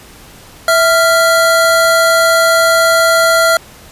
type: tone pair together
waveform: square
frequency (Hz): 658.4 / 1387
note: E5 / F6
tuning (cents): -2 / -12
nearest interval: octave + minor second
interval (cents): 1290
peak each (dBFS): -11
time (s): 0.68-3.57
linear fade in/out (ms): 2
effects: pink hiss -38 dBFS RMS until 3.91 s + resampled to 32000 Hz